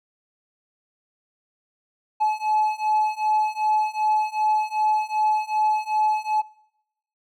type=beating tone pair; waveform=triangle; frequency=856 / 858.6 Hz; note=A5 / A5; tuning=-48 / -43 cents; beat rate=2.6 Hz; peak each=-20 dBFS; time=2.2-6.42 s; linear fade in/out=20 ms; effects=noise-tail reverb RT60 0.8 s tail -24 dB re dry + tanh soft clip ceiling -11 dBFS